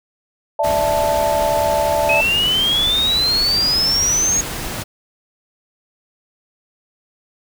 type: chord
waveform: sine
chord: D suspended second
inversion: none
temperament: equal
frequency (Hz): 587.3 / 659.3 / 880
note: D5 / E5 / A5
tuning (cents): 0 / 0 / 0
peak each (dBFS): -19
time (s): 0.59-2.21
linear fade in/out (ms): 5
type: noise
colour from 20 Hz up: pink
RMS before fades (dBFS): -26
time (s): 0.63-4.84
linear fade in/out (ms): 20
type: exponential sweep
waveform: sine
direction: up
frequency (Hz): 2530 to 6645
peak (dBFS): -14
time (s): 2.09-4.41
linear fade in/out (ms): 5
effects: none